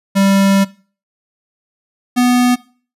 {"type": "tone pair in turn", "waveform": "square", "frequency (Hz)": [196, 246.9], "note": ["G3", "B3"], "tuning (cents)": [0, 0], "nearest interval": "major third", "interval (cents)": 400, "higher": "second", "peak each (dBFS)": -10, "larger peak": "neither", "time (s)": [[0.15, 0.65], [2.16, 2.56]], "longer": "first", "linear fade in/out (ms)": 20, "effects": ["noise-tail reverb RT60 0.4 s tail -20 dB re dry", "resampled to 32000 Hz"]}